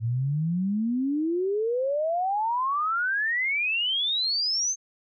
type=exponential sweep; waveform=sine; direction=up; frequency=110 to 6400 Hz; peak=-23 dBFS; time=0-4.76 s; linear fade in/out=50 ms; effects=none